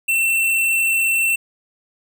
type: tone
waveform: square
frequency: 2693 Hz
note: E7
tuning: 36 cents sharp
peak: -16 dBFS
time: 0.08-1.36 s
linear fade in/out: 10 ms
effects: none